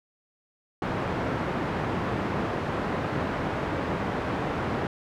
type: band-pass noise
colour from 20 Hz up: pink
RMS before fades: -29 dBFS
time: 0.82-4.87 s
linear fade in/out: 2 ms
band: 100 to 1500 Hz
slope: 12 dB/octave
effects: none